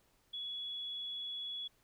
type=tone; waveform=sine; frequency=3381 Hz; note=G#7; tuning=30 cents sharp; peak=-39 dBFS; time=0.33-1.68 s; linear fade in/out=10 ms; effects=pink hiss -72 dBFS RMS until 1.83 s